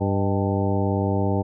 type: harmonic tone with a mistuned harmonic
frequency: 98 Hz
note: G2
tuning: in tune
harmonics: 1 / 2 / 3 / 4 / 5 / 6 / 8 / 9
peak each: -23 / -26 / -28 / -29 / -30 / -31 / -32 / -33 dBFS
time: 0-1.43 s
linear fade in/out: 20 ms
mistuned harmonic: 6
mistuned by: +78 cents
effects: none